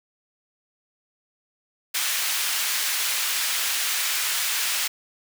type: high-pass noise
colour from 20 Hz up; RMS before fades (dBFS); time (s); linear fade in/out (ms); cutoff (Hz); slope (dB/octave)
pink; -25; 1.94-4.88; 10; 1900; 12
effects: none